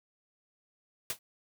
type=noise with exponential decay; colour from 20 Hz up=white; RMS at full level=-29 dBFS; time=1.1-1.19 s; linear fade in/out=2 ms; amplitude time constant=19 ms; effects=none